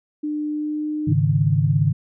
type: tone with pitch glide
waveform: sine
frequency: 300 to 303.3 Hz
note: D4 to D#4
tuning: +37 to -44 cents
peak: -22 dBFS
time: 0.23-1.13 s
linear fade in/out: 10 ms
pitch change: +19 cents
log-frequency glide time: 0.49-0.9 s
type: chord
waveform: sine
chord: Ab suspended fourth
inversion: none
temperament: just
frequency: 103.83 / 138.43 / 155.74 Hz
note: Ab2 / Db3 / Eb3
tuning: 0 / -2 / +2 cents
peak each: -21 / -19 / -19 dBFS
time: 1.07-1.93 s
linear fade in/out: 10 ms
effects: none